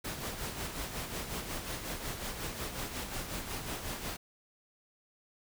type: noise with tremolo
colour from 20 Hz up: pink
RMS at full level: -37 dBFS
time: 0.04-4.17 s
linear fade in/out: 10 ms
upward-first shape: sine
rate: 5.5 Hz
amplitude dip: 50%
effects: none